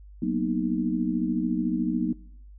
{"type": "chord", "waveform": "sine", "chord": "B major seventh", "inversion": "second", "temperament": "equal", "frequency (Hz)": [185, 233.1, 246.9, 311.1], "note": ["F#3", "A#3", "B3", "D#4"], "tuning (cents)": [0, 0, 0, 0], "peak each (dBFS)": -29, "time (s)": [0.22, 2.13], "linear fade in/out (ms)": 5, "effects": ["noise-tail reverb RT60 0.7 s tail -23 dB re dry", "added 50 Hz sine -44 dBFS peak until 2.58 s"]}